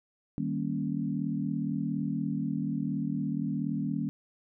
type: chord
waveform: sine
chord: Eb dominant seventh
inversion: none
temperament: equal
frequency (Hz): 155.56 / 196 / 233.1 / 277.2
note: Eb3 / G3 / Bb3 / Db4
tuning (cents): 0 / 0 / 0 / 0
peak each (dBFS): -34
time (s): 0.38-4.09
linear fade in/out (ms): 0
effects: none